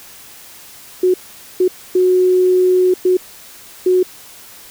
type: tone bursts at uneven times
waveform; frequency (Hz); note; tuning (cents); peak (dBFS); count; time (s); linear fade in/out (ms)
sine; 366.8; F#4; -15; -9; 5; 1.03-1.14 / 1.6-1.68 / 1.95-2.94 / 3.05-3.17 / 3.86-4.03; 5
effects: white hiss -39 dBFS RMS until 4.7 s